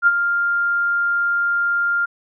sine tone with ADSR envelope, 1399 Hz, F6, 3 cents sharp, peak -8 dBFS, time 0.02-2.06 s, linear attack 49 ms, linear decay 37 ms, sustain -8 dB, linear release 15 ms, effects none

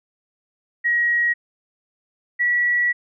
sine tone pair in turn, 1900 / 1937.7 Hz, A#6 / B6, +33 / -33 cents, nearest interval unison, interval 34 cents, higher second, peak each -16 / -16 dBFS, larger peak neither, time 0.84-1.34 / 2.39-2.93 s, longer second, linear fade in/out 20 ms, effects none

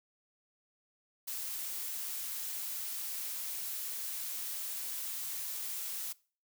blue noise, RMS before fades -39 dBFS, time 1.27-6.13 s, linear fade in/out 10 ms, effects noise-tail reverb RT60 0.4 s tail -22 dB re dry

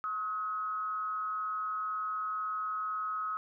sine tone with frequency modulation, 1273 Hz, D#6, 39 cents sharp, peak -32 dBFS, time 0.04-3.37 s, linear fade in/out 0 ms, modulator 190 Hz, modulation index 0.36, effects none

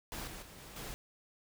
pink noise with level steps, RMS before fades -42 / -47 / -53 / -51 / -44 dBFS, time 0.12-0.94 s, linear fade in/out 0 ms, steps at 0.27 / 0.42 / 0.58 / 0.76 s, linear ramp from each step 5 ms, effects none

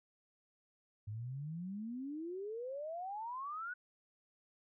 sine exponential sweep, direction up, 101.5 to 1500 Hz, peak -40 dBFS, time 1.07-3.74 s, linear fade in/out 10 ms, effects none

